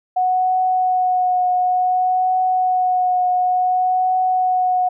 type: tone with vibrato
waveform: sine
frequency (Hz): 735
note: F#5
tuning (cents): -12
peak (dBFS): -14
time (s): 0.16-4.89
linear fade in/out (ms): 10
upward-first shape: triangle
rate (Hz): 0.56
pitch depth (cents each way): 19
effects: none